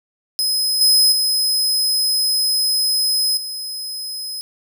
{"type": "tone with level steps", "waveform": "sawtooth", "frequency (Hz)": 5080, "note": "D#8", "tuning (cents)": 35, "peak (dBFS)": [-14, -8, -13, -23], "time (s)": [0.39, 4.41], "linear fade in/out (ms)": 0, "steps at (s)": [0.81, 1.12, 3.37], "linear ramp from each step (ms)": 2, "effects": []}